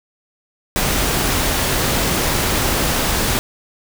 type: noise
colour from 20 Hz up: pink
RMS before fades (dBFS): -18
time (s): 0.76-3.39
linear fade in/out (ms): 0
effects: none